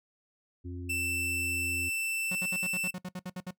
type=harmonic tone; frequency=88.5 Hz; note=F2; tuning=23 cents sharp; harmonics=1 / 3 / 4; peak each=-38 / -42 / -47 dBFS; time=0.64-1.9 s; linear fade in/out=20 ms
type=tone; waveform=45% pulse; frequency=2665 Hz; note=E7; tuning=18 cents sharp; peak=-30 dBFS; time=0.89-2.91 s; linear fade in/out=10 ms
type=tone bursts; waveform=45% pulse; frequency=182.2 Hz; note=F#3; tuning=26 cents flat; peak=-35 dBFS; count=12; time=2.31-3.509 s; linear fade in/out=5 ms; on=44 ms; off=61 ms
effects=noise-tail reverb RT60 0.1 s tail -19 dB re dry